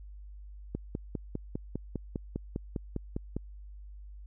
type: click train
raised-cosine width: 3 ms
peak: -20 dBFS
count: 14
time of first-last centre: 0.75-3.366 s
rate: 4.97 Hz
effects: added 50 Hz sine -44 dBFS peak until 4.26 s